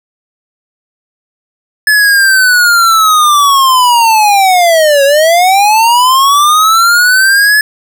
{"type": "linear two-way sweep", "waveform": "square", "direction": "down then up", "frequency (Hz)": [1723, 546, 1723], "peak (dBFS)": -5, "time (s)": [1.87, 7.61], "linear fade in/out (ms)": 2, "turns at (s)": 5.04, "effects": []}